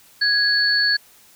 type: tone pair together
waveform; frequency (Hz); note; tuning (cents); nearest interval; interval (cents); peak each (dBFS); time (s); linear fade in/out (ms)
sine; 1661.2 / 4435; G#6 / C#8; 0 / 0; octave + perfect fourth; 1700; -18; 0.21-0.97; 10
effects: white hiss -51 dBFS RMS until 1.35 s